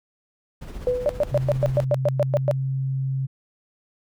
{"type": "noise with tremolo", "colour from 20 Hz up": "brown", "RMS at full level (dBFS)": -33, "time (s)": [0.61, 1.85], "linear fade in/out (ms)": 10, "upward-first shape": "sine", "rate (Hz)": 15, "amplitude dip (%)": 50}
{"type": "tone with exponential decay", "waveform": "sine", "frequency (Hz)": 497.5, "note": "B4", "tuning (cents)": 13, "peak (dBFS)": -16, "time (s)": [0.87, 1.43], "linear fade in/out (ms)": 1, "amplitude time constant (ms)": 120}
{"type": "tone bursts", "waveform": "sine", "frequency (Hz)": 587.3, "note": "D5", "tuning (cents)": 0, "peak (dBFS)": -16, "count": 11, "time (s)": [1.06, 2.512], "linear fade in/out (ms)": 0, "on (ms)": 32, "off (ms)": 110}
{"type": "tone with pitch glide", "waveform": "sine", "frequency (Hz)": [130.81, 133.71], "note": ["C3", "C3"], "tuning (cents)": [0, 38], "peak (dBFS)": -22, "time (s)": [1.31, 3.27], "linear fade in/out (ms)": 20, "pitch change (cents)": 38, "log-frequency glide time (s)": [1.61, 2.63]}
{"effects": []}